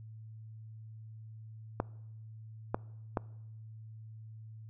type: clicks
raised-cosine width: 1 ms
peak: -16 dBFS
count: 3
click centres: 1.801 / 2.745 / 3.172 s
effects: noise-tail reverb RT60 0.9 s tail -23 dB re dry + added 110 Hz sine -46 dBFS peak until 4.69 s